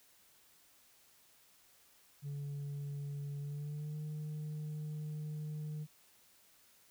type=tone with pitch glide; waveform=sine; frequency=142.7 to 152.06 Hz; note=D3 to D#3; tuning=-49 to -39 cents; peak=-36 dBFS; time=2.22-5.87 s; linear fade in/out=50 ms; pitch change=+110 cents; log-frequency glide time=3.39-3.97 s; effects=tanh soft clip ceiling -38 dBFS + white hiss -66 dBFS RMS until 6.9 s